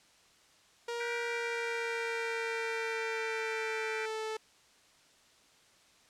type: tone with pitch glide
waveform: sawtooth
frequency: 471.8 to 437.7 Hz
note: A#4 to A4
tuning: +21 to -9 cents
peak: -31 dBFS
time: 0.88-4.37 s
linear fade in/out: 5 ms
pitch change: -130 cents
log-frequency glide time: 1.12-4.24 s
type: chord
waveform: sine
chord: G major seventh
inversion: third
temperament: just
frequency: 1470 / 1568 / 1960 / 2352 Hz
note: F#6 / G6 / B6 / D7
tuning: -12 / 0 / -14 / +2 cents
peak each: -44 / -44 / -43 / -40 dBFS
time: 1-4.06 s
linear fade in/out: 5 ms
effects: white hiss -63 dBFS RMS until 6.09 s + low-pass 7000 Hz 12 dB/octave